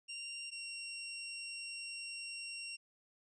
20% pulse tone pair in turn, 2771 / 2750 Hz, F7 / F7, -14 / -27 cents, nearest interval unison, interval 13 cents, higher first, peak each -38 / -38 dBFS, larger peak neither, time 0.08-0.51 / 0.51-2.77 s, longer second, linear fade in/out 20 ms, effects resampled to 22050 Hz

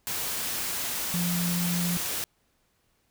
sine tone in noise, 174.61 Hz, F3, in tune, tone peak -26 dBFS, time 1.14-1.97 s, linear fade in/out 0 ms, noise white, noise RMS -31 dBFS, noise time 0.07-2.24 s, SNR +2 dB, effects pink hiss -70 dBFS RMS until 3.1 s

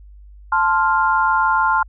sine chord, F major, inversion first, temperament equal, 880 / 1046.5 / 1396.9 Hz, A5 / C6 / F6, 0 / 0 / 0 cents, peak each -18 dBFS, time 0.52-1.83 s, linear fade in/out 5 ms, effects added 50 Hz sine -39 dBFS peak until 1.88 s

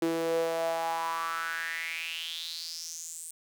sawtooth tone with high-pass filter sweep, 164.81 Hz, E3, in tune, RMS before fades -33 dBFS, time 0.02-3.31 s, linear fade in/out 2 ms, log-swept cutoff 350 to 8800 Hz, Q 6.1, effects none

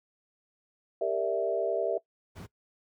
sine chord, E half-diminished seventh, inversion first, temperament equal with one note detuned, 395.2 / 466.2 / 587.3 / 659.3 Hz, G4 / Bb4 / D5 / E5, +14 / 0 / 0 / 0 cents, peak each -33 / -32 / -33 / -29 dBFS, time 1.01-1.98 s, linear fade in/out 5 ms
brown noise, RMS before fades -38 dBFS, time 2.35-2.47 s, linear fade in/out 20 ms
effects noise-tail reverb RT60 0.1 s tail -20 dB re dry + high-pass 100 Hz 12 dB/octave

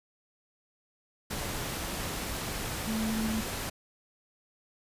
sine tone in noise, 220 Hz, A3, in tune, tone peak -29 dBFS, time 2.87-3.41 s, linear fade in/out 10 ms, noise pink, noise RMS -35 dBFS, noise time 1.3-3.7 s, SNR +3 dB, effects resampled to 32000 Hz

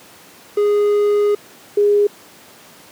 triangle / sine tone pair in turn, 413.2 / 411.1 Hz, G#4 / G#4, -9 / -18 cents, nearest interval unison, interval 9 cents, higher first, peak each -10 dBFS, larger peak neither, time 0.57-1.35 / 1.77-2.07 s, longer first, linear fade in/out 5 ms, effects pink hiss -43 dBFS RMS until 2.91 s + high-pass 200 Hz 12 dB/octave

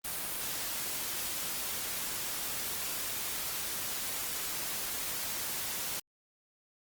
white noise, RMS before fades -36 dBFS, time 0.04-6 s, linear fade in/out 10 ms, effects Opus 32 kbps

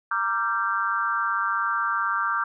sine chord, G minor seventh, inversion first, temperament equal with one note detuned, 932.3 / 1174.7 / 1372.1 / 1568 Hz, Bb5 / D6 / F6 / G6, 0 / 0 / -31 / 0 cents, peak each -32 / -26 / -27 / -28 dBFS, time 0.11-2.44 s, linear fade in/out 5 ms, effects none

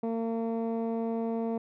15% pulse tone with low-pass filter, 227.8 Hz, A#3, 40 cents flat, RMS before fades -31 dBFS, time 0.03-1.58 s, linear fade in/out 5 ms, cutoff 580 Hz, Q 0.65, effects none

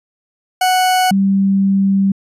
40% pulse / sine tone pair in turn, 740 / 195.38 Hz, F#5 / G3, 0 / -5 cents, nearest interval octave + major seventh, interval 2305 cents, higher first, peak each -10 dBFS, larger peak neither, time 0.61-1.11 / 1.11-2.12 s, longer second, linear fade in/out 5 ms, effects resampled to 32000 Hz

